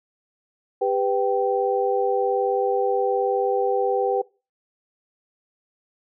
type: tone cluster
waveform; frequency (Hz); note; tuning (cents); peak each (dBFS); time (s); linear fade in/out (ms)
sine; 398.4 / 497.2 / 779; G4 / B4 / G5; +28 / +12 / -11; -24 / -22 / -24; 0.81-4.22; 10
effects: noise-tail reverb RT60 0.3 s tail -22 dB re dry